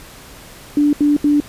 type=tone bursts; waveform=sine; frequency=292.7 Hz; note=D4; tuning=6 cents flat; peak=-10 dBFS; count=3; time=0.77-1.402 s; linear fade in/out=2 ms; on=160 ms; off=76 ms; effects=pink hiss -39 dBFS RMS until 1.48 s + resampled to 32000 Hz